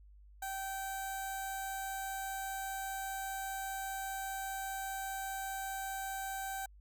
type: tone with notch filter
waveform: 15% pulse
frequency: 775 Hz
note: G5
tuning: 20 cents flat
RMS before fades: -40 dBFS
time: 0.42-6.66 s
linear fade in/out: 5 ms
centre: 2700 Hz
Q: 0.58
effects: added 50 Hz sine -55 dBFS peak until 6.8 s